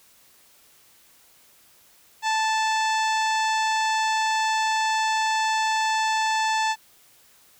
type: harmonic tone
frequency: 878 Hz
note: A5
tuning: 4 cents flat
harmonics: 1 / 2 / 3 / 4 / 5 / 6 / 7 / 8 / 9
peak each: -22 / -28 / -32 / -34 / -36 / -38 / -39 / -40 / -41 dBFS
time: 2.22-6.76 s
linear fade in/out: 50 ms
effects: white hiss -56 dBFS RMS until 7.59 s